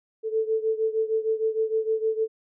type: beating tone pair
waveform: sine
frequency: 439.5 / 446 Hz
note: A4 / A4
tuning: -2 / +23 cents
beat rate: 6.5 Hz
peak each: -24 / -27 dBFS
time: 0.23-2.28 s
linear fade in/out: 50 ms
effects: none